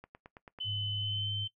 click train, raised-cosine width 0.5 ms, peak -33 dBFS, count 6, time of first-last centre 0.04-0.588 s, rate 9.13 Hz
sine tone with pitch glide, 3028 to 3088 Hz, F#7 to G7, +39 to -27 cents, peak -33 dBFS, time 0.6-1.48 s, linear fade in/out 10 ms, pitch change +34 cents, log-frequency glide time 0.96-1.32 s
sine tone, 103.83 Hz, G#2, in tune, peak -36 dBFS, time 0.64-1.48 s, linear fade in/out 50 ms
effects noise-tail reverb RT60 0.1 s tail -19 dB re dry

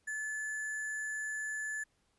sine tone with sample-and-hold, 1728 Hz, A6, 32 cents flat, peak -35 dBFS, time 0.07-1.84 s, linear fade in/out 10 ms, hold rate 8820 Hz, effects pink hiss -75 dBFS RMS until 2.18 s + resampled to 24000 Hz

